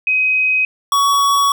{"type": "tone pair in turn", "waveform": ["sine", "square"], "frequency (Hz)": [2523, 1123.9], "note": ["D#7", "C#6"], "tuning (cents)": [23, 24], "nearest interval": "octave + major second", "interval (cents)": 1399, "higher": "first", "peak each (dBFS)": -12, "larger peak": "neither", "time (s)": [[0.07, 0.65], [0.92, 1.52]], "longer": "second", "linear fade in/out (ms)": 2, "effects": []}